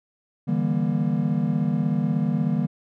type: chord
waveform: triangle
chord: E half-diminished seventh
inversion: third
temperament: just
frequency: 148.33 / 164.81 / 197.78 / 237.3 Hz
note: D3 / E3 / G3 / Bb3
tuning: +18 / 0 / +16 / +31 cents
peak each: -24 dBFS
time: 0.47-2.67 s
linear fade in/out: 20 ms
effects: none